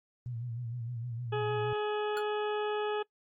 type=tone with vibrato; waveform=sine; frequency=118.8 Hz; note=A#2; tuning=33 cents sharp; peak=-35 dBFS; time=0.26-1.73 s; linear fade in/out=0 ms; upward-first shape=sine; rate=6.5 Hz; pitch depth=76 cents each way
type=harmonic tone; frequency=421 Hz; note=G#4; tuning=24 cents sharp; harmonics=1 / 2 / 3 / 4 / 6 / 7 / 8; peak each=-31 / -37 / -41 / -43 / -47 / -48 / -49 dBFS; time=1.32-3.03 s; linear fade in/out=10 ms
type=tone with exponential decay; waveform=square; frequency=1445 Hz; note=F#6; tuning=41 cents flat; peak=-34 dBFS; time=2.17-2.25 s; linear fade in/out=0 ms; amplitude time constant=16 ms
effects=noise-tail reverb RT60 0.1 s tail -23 dB re dry + Opus 24 kbps